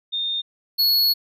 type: tone pair in turn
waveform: sine / square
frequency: 3648 / 4362 Hz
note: A#7 / C#8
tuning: -38 / -29 cents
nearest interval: minor third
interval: 309 cents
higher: second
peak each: -22 / -16 dBFS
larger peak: second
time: 0.12-0.42 / 0.78-1.14 s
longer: second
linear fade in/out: 20 ms
effects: none